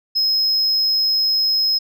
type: tone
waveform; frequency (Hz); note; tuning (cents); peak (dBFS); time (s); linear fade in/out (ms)
sine; 5130; E8; -48; -12; 0.15-1.79; 20
effects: tanh soft clip ceiling -14 dBFS

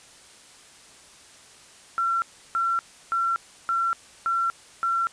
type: tone bursts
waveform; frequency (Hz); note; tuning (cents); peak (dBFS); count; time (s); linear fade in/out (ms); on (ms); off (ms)
sine; 1358; F6; -49; -21; 6; 1.98-5.07; 0; 240; 330
effects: white hiss -50 dBFS RMS until 5.12 s + resampled to 22050 Hz

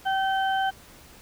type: harmonic tone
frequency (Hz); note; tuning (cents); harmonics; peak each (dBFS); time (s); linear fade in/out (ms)
771; G5; -29; 1 / 2 / 4; -23 / -29 / -35; 0.05-0.71; 20
effects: pink hiss -50 dBFS RMS until 1.21 s

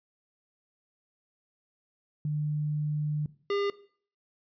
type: tone pair in turn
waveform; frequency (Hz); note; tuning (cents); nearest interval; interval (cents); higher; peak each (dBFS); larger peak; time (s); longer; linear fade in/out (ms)
sine / square; 150 / 402.9; D3 / G4; +37 / +48; octave + perfect fourth; 1711; second; -27; neither; 2.25-3.26 / 3.5-3.7; first; 2
effects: noise-tail reverb RT60 0.5 s tail -18 dB re dry + resampled to 11025 Hz

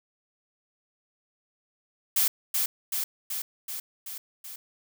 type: noise with echo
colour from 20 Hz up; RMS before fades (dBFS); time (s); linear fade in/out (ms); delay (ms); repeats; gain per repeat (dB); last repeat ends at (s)
blue; -23; 2.16-2.28; 5; 380; 6; -3; 4.56
effects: none

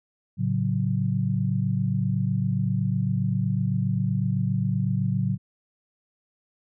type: chord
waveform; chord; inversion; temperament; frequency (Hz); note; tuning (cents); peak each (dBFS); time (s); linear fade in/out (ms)
sine; F# minor; first; just; 111 / 138.75 / 185; A2 / C#3 / F#3; +16 / +2 / 0; -26; 0.37-5.38; 50
effects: none

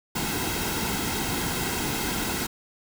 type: noise with comb filter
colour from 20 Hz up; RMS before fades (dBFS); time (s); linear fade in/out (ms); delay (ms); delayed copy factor
pink; -28; 0.15-2.47; 10; 1.7; -0.6
effects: none

